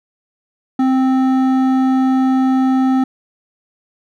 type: tone with hard clipping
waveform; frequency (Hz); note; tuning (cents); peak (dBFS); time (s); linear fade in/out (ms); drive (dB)
sine; 261.6; C4; 0; -13; 0.79-3.04; 5; 10
effects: none